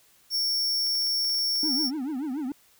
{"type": "tone", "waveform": "45% pulse", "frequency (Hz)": 5470, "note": "F8", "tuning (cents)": -37, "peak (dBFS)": -24, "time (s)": [0.3, 1.91], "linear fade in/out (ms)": 50}
{"type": "clicks", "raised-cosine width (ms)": 0.2, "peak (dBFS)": -32, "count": 9, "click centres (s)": [0.867, 0.953, 1.022, 1.069, 1.247, 1.296, 1.345, 1.387, 1.558]}
{"type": "tone with vibrato", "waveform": "triangle", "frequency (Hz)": 280.4, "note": "C#4", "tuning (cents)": 20, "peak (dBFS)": -26, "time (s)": [1.63, 2.52], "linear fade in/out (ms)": 2, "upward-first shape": "triangle", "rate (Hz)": 6.9, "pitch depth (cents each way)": 260}
{"effects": ["white hiss -60 dBFS RMS until 2.79 s"]}